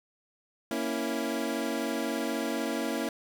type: chord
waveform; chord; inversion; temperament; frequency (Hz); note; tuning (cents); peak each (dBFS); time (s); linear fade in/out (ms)
25% pulse; A# diminished; none; equal; 233.1 / 277.2 / 329.6; A#3 / C#4 / E4; 0 / 0 / 0; -30; 0.71-3.09; 2
effects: none